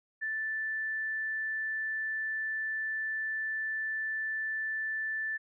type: tone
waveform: sine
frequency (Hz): 1760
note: A6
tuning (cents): 0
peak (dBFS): -31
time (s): 0.21-5.38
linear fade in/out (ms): 20
effects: none